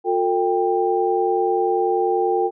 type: tone cluster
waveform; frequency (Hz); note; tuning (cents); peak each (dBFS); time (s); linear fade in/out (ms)
sine; 359.9 / 450.1 / 791; F#4 / A4 / G5; -48 / +39 / +15; -21; 0.04-2.51; 50
effects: none